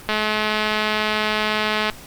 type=click train; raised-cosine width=0.3 ms; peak=-5 dBFS; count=388; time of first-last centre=0.09-1.898 s; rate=214 Hz; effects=pink hiss -41 dBFS RMS until 2.06 s + Opus 48 kbps